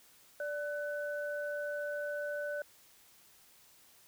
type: tone pair together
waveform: sine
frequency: 585.9 / 1500 Hz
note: D5 / F#6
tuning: -4 / +23 cents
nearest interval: octave + major third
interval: 1627 cents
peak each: -36 / -40 dBFS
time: 0.4-2.62 s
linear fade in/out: 2 ms
effects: white hiss -62 dBFS RMS until 4.07 s